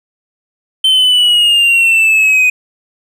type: exponential sweep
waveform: triangle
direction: down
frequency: 3099 to 2489 Hz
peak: -5 dBFS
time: 0.84-2.5 s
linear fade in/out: 5 ms
effects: none